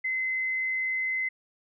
sine tone, 2051 Hz, C7, 35 cents flat, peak -26 dBFS, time 0.04-1.29 s, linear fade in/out 10 ms, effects none

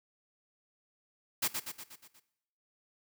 white noise with echo, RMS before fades -30 dBFS, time 1.42-1.48 s, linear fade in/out 10 ms, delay 120 ms, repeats 6, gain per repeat -5 dB, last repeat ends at 2.2 s, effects noise-tail reverb RT60 0.8 s tail -17 dB re dry + high-pass 100 Hz 12 dB/octave

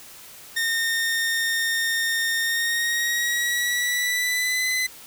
sawtooth tone with pitch glide, 1832 to 2021 Hz, A#6 to B6, -31 to +39 cents, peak -18 dBFS, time 0.56-4.87 s, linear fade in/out 10 ms, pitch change +170 cents, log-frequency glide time 2.41-4.69 s, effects white hiss -44 dBFS RMS until 5.06 s

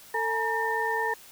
sine tone cluster, 448.1 / 854 / 943 / 1808 Hz, A4 / G#5 / A#5 / A6, +32 / +48 / +20 / +47 cents, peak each -31 / -33 / -30 / -29 dBFS, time 0.14-1.14 s, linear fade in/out 5 ms, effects white hiss -50 dBFS RMS until 1.31 s

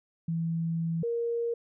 sine tone pair in turn, 165.2 / 468.2 Hz, E3 / A#4, +4 / +8 cents, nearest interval octave + tritone, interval 1804 cents, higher second, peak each -27 dBFS, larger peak neither, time 0.28-1.03 / 1.03-1.54 s, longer first, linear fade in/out 5 ms, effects none

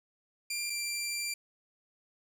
15% pulse tone pair in turn, 2383 / 2364 Hz, D7 / D7, +25 / +11 cents, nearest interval unison, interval 14 cents, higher first, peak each -26 dBFS, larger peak neither, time 0.5-0.7 / 0.7-1.34 s, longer second, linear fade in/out 5 ms, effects 10-bit

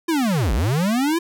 square linear two-way sweep, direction down then up, 346.7 to 45.99 to 346.7 Hz, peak -18 dBFS, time 0.08-1.19 s, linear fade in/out 10 ms, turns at 0.53 s, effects none

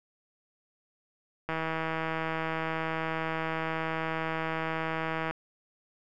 click train, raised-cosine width 0.5 ms, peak -17 dBFS, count 616, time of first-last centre 1.49-5.31 s, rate 161 Hz, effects none

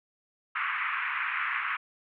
pink band-pass noise, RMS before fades -31 dBFS, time 0.55-1.77 s, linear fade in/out 10 ms, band 1100 to 2500 Hz, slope 48 dB/octave, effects none

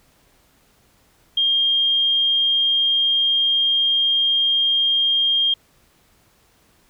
sine tone, 3216 Hz, G7, 44 cents sharp, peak -15 dBFS, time 1.37-5.54 s, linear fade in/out 5 ms, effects pink hiss -58 dBFS RMS until 6.89 s

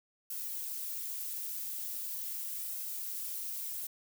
violet noise with flanger, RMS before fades -39 dBFS, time 0.3-3.87 s, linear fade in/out 5 ms, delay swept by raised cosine 1.7 to 5.7 ms, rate 0.4 Hz, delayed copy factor -0.6, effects none

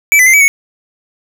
square tone with pitch steps, 2308 / 2008 / 2086 / 2284 / 2215 Hz, D7 / B6 / C7 / D7 / C#7, -31 / +28 / -6 / -49 / -2 cents, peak -5 dBFS, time 0.12-0.48 s, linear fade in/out 0 ms, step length 72 ms, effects none

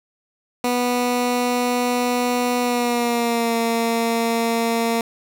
15% pulse tone with pitch glide, 245.5 to 230.4 Hz, B3 to A#3, -10 to -20 cents, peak -12 dBFS, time 0.64-5.01 s, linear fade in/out 2 ms, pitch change -110 cents, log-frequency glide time 2.6-3.56 s, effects none

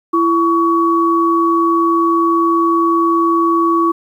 sine tone pair together, 334.8 / 1125 Hz, E4 / C#6, +27 / +25 cents, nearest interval octave + major sixth, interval 2098 cents, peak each -13 dBFS, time 0.13-3.92 s, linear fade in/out 10 ms, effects 8-bit

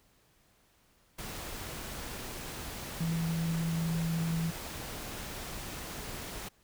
sine tone in noise, 164.81 Hz, E3, in tune, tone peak -29 dBFS, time 3-4.51 s, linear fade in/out 10 ms, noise pink, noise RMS -41 dBFS, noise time 1.18-6.49 s, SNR +9 dB, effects pink hiss -67 dBFS RMS until 6.63 s

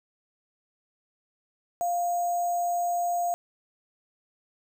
sine tone with sample-and-hold, 698.5 Hz, F5, in tune, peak -24 dBFS, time 1.81-3.34 s, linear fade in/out 0 ms, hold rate 7350 Hz, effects none

